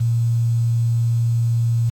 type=tone with quantisation; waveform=sine; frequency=116.54 Hz; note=A#2; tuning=in tune; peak=-15 dBFS; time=0-1.9 s; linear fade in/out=10 ms; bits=7; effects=AAC 64 kbps